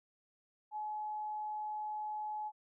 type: tone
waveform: sine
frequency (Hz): 850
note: G#5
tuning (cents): +40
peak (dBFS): -37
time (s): 0.71-2.52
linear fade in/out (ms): 50
effects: none